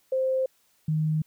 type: tone pair in turn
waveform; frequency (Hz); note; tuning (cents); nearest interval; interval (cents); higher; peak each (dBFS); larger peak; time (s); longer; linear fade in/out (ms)
sine; 523.3 / 155.58; C5 / D#3; 0 / 0; octave + major sixth; 2100; first; -22; neither; 0.12-0.46 / 0.88-1.22; neither; 5
effects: white hiss -66 dBFS RMS until 1.26 s